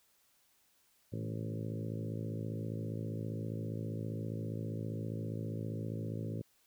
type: harmonic tone with a mistuned harmonic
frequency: 55 Hz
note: A1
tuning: in tune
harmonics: 2 / 3 / 4 / 5 / 6 / 7 / 8 / 9 / 10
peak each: -39 / -43 / -45 / -47 / -49 / -50 / -51 / -52 / -53 dBFS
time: 1.12-6.42 s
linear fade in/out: 10 ms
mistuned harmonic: 3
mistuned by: -40 cents
effects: white hiss -71 dBFS RMS until 6.66 s